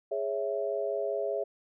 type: chord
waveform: sine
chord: C# minor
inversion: second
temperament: equal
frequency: 415.3 / 554.4 / 659.3 Hz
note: G#4 / C#5 / E5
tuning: 0 / 0 / 0 cents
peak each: -33 dBFS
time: 0.11-1.44 s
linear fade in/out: 10 ms
effects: none